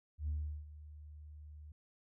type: tone with ADSR envelope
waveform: sine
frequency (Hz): 75.2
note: D2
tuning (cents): +42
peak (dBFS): -32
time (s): 0.18-1.72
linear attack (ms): 100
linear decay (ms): 370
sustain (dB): -17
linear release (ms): 3
effects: tanh soft clip ceiling -31 dBFS